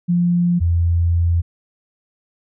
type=tone pair in turn; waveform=sine; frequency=174.61 / 85.16 Hz; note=F3 / F2; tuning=0 / -43 cents; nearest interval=octave; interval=1243 cents; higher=first; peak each=-13 dBFS; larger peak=neither; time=0.08-0.6 / 0.6-1.42 s; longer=second; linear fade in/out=20 ms; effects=none